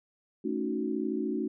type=chord; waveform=sine; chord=D# half-diminished seventh; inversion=second; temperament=equal; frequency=220 / 277.2 / 311.1 / 370 Hz; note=A3 / C#4 / D#4 / F#4; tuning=0 / 0 / 0 / 0 cents; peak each=-34 dBFS; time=0.44-1.48 s; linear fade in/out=10 ms; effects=none